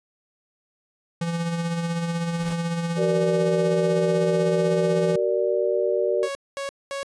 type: tone with tremolo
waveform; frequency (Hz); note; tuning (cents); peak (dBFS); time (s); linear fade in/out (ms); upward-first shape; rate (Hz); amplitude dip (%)
square; 168.7; E3; +40; -23; 1.21-5.16; 5; sine; 16; 40
type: noise with exponential growth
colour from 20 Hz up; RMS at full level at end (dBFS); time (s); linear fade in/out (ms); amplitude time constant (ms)
pink; -34; 2.13-2.53; 5; 85
type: chord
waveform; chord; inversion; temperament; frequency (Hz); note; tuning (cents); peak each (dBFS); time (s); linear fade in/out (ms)
sine; Gb augmented; none; equal with one note detuned; 377.8 / 466.2 / 587.3; Gb4 / Bb4 / D5; +36 / 0 / 0; -24; 2.96-6.29; 50
type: tone bursts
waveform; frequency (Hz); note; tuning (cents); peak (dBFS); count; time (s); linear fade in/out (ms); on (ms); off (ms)
sawtooth; 554.4; C#5; 0; -24; 3; 6.23-7.03; 0; 120; 220
effects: resampled to 22050 Hz